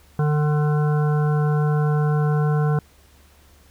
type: harmonic tone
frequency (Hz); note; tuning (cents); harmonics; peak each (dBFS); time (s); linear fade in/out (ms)
149.8; D3; +35; 1 / 3 / 5 / 7 / 9 / 10; -17 / -27 / -31 / -34 / -36 / -37; 0.19-2.79; 2
effects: added 72 Hz sine -52 dBFS peak until 3.7 s + pink hiss -55 dBFS RMS until 3.7 s